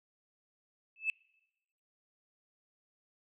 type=tone with exponential growth; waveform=sine; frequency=2620 Hz; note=E7; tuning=11 cents flat; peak=-24 dBFS; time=0.96-1.1 s; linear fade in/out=1 ms; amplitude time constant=29 ms; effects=noise-tail reverb RT60 1.0 s tail -26 dB re dry + tanh soft clip ceiling -21 dBFS